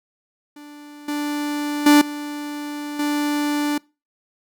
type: tone with level steps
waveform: 45% pulse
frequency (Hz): 293.7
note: D4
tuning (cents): 0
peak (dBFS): -38 / -22 / -9 / -27 / -19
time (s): 0.56-3.78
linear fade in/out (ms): 5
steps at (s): 1.08 / 1.86 / 2.01 / 2.99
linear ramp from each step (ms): 5
effects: noise-tail reverb RT60 0.3 s tail -25 dB re dry